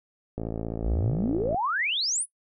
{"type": "click train", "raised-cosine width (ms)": 2, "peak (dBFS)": -18, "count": 66, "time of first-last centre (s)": [0.38, 1.545], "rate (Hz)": 55.8}
{"type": "exponential sweep", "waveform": "sine", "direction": "up", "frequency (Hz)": [43.65, 10548], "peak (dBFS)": -24, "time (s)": [0.82, 2.26], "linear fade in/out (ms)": 50}
{"effects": ["noise-tail reverb RT60 0.1 s tail -17 dB re dry"]}